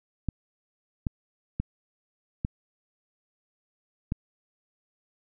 clicks, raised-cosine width 5 ms, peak -15 dBFS, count 5, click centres 0.287 / 1.068 / 1.6 / 2.449 / 4.121 s, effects none

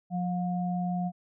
sine tone pair together, 178.75 / 715 Hz, F3 / F5, +41 / +41 cents, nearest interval 2 octaves, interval 2400 cents, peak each -28 / -34 dBFS, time 0.1-1.12 s, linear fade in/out 50 ms, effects none

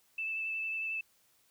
sine tone with vibrato, 2637 Hz, E7, in tune, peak -33 dBFS, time 0.18-1.01 s, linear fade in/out 5 ms, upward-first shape sine, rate 11 Hz, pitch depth 13 cents each way, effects white hiss -69 dBFS RMS until 1.5 s

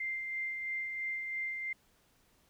sine tone with tremolo, 2093 Hz, C7, in tune, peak -33 dBFS, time 0-1.73 s, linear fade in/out 5 ms, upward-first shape sine, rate 3 Hz, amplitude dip 35%, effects pink hiss -69 dBFS RMS until 2.49 s

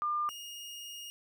sine / sawtooth tone pair in turn, 1200 / 2854 Hz, D6 / F7, +37 / +37 cents, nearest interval octave + minor third, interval 1500 cents, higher second, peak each -29 / -39 dBFS, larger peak first, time 0.02-0.29 / 0.29-1.1 s, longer second, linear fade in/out 0 ms, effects none

